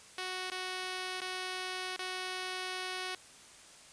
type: tone with dropouts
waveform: 5% pulse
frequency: 370 Hz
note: F#4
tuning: in tune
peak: -25 dBFS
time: 0.18-3.15 s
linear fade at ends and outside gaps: 2 ms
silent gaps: 0.501-0.517 / 1.205-1.216 / 1.963-1.991 s
effects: white hiss -55 dBFS RMS until 3.92 s + resampled to 22050 Hz